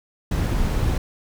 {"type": "noise", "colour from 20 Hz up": "brown", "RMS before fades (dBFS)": -21, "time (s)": [0.31, 0.98], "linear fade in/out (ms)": 5, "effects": []}